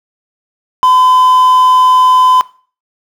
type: tone with quantisation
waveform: triangle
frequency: 1015 Hz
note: B5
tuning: 47 cents sharp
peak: -3 dBFS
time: 0.83-2.41 s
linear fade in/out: 0 ms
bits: 5
effects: noise-tail reverb RT60 0.4 s tail -19 dB re dry